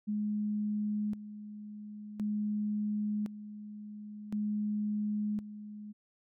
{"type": "tone with tremolo", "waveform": "sine", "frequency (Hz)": 209.7, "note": "G#3", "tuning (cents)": 17, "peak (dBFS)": -30, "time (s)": [0.07, 5.93], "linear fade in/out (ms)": 20, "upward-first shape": "square", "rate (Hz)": 0.47, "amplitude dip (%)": 75, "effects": []}